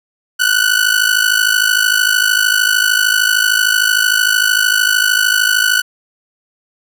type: ring-modulated tone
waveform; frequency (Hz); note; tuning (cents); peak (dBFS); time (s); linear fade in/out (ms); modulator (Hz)
sawtooth; 1486; F#6; +7; -4; 0.39-5.82; 20; 26.6
effects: none